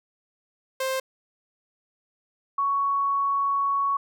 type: tone pair in turn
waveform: sawtooth / sine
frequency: 526 / 1114.6 Hz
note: C5 / C#6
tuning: +9 / +9 cents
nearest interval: octave + minor second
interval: 1300 cents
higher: second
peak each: -21 dBFS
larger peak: neither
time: 0.8-1 / 2.58-3.97 s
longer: second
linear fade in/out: 5 ms
effects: none